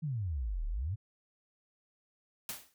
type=exponential two-way sweep; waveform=sine; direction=down then up; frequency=165.3 to 35 to 112.9 Hz; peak=-32 dBFS; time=0.02-0.96 s; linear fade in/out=20 ms; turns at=0.66 s
type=noise with exponential decay; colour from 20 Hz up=white; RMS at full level=-36 dBFS; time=2.49-2.74 s; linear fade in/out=1 ms; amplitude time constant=54 ms
effects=none